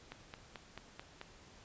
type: click train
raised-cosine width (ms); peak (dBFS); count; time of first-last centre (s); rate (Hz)
0.3; -29; 6; 0.12-1.214; 4.57
effects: pink hiss -59 dBFS RMS until 1.64 s + resampled to 16000 Hz